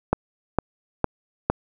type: click train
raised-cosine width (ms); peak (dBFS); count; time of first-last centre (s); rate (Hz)
1; -4; 4; 0.13-1.5; 2.19
effects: none